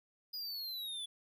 square exponential sweep, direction down, 4978 to 3419 Hz, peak -40 dBFS, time 0.33-1.06 s, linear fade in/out 10 ms, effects none

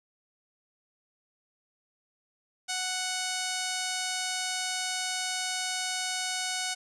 5% pulse tone, 740 Hz, F#5, in tune, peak -18 dBFS, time 2.68-6.75 s, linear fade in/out 20 ms, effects resampled to 22050 Hz

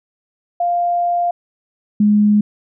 sine tone pair in turn, 698.5 / 208.7 Hz, F5 / G#3, 0 / +9 cents, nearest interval octave + major sixth, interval 2091 cents, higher first, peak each -14 / -9 dBFS, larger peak second, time 0.6-1.31 / 2-2.41 s, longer first, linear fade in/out 5 ms, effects none

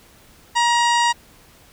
harmonic tone with a mistuned harmonic, 948 Hz, A#5, 29 cents sharp, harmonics 1 / 2 / 3 / 4 / 5 / 6 / 7 / 8 / 9, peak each -16 / -22 / -26 / -28 / -30 / -32 / -33 / -34 / -35 dBFS, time 0.55-1.13 s, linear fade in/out 20 ms, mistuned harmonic 7, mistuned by +67 cents, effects pink hiss -50 dBFS RMS until 1.72 s

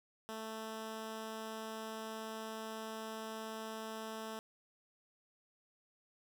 10% pulse tone, 220.8 Hz, A3, 6 cents sharp, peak -34 dBFS, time 0.29-4.39 s, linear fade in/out 0 ms, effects none

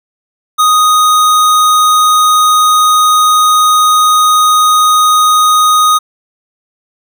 square tone, 1244.5 Hz, D#6, in tune, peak -6 dBFS, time 0.58-5.99 s, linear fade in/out 20 ms, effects none

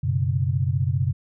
sine chord, F# suspended fourth, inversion none, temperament equal with one note detuned, 93.79 / 123.47 / 138.59 Hz, F#2 / B2 / C#3, +24 / 0 / 0 cents, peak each -24 dBFS, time 0.03-1.13 s, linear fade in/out 10 ms, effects none

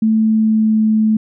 sine tone with pitch glide, 220 to 217.5 Hz, A3 to A3, 0 to -20 cents, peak -10 dBFS, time 0.02-1.17 s, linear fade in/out 5 ms, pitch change -20 cents, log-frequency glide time 0.12-0.84 s, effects none

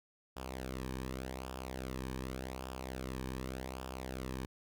sawtooth tone with flanger, 64.7 Hz, C2, 19 cents flat, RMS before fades -42 dBFS, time 0.36-4.46 s, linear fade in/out 10 ms, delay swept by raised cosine 0.48 to 1.48 ms, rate 0.86 Hz, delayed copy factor -0.65, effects none

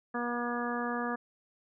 harmonic tone, 240.3 Hz, B3, 47 cents flat, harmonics 1 / 2 / 3 / 4 / 5 / 6 / 7, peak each -35 / -38 / -39 / -41 / -38 / -45 / -39 dBFS, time 0.14-1.16 s, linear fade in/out 10 ms, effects none

